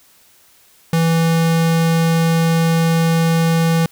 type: tone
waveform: square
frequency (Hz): 164.81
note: E3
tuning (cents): 0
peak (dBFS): -13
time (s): 0.93-3.86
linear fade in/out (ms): 2
effects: white hiss -51 dBFS RMS until 3.91 s